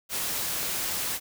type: noise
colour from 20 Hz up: white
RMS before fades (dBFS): -30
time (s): 0.09-1.2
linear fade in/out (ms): 50
effects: none